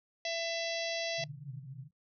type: harmonic tone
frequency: 668 Hz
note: E5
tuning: 23 cents sharp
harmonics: 1 / 3 / 4 / 5 / 6 / 7 / 8 / 9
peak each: -36 / -41 / -42 / -43 / -44 / -44 / -45 / -46 dBFS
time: 0.25-1.24 s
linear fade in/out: 2 ms
type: band-pass noise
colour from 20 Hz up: pink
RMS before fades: -45 dBFS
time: 1.17-1.91 s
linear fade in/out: 50 ms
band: 130 to 150 Hz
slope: 96 dB/octave
effects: noise-tail reverb RT60 0.1 s tail -24 dB re dry